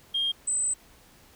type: tone pair in turn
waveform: sine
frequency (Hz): 3220 / 8072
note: G7 / B8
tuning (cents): +46 / +37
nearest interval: octave + major third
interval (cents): 1591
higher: second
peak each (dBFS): -23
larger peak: neither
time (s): 0.14-0.32 / 0.47-0.74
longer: second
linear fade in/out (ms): 10
effects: tanh soft clip ceiling -19 dBFS + pink hiss -56 dBFS RMS until 1.35 s